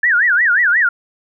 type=tone with vibrato; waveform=sine; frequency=1661 Hz; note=G#6; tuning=in tune; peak=-10 dBFS; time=0.03-0.89 s; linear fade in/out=5 ms; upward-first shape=sine; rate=5.6 Hz; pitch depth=290 cents each way; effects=none